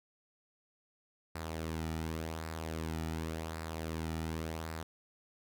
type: tone with flanger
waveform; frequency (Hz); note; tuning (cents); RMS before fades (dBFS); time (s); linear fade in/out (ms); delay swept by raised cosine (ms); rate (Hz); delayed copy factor
sawtooth; 80.4; E2; -43; -39; 1.35-4.83; 5; 0.31 to 1.91; 0.89; -0.5
effects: none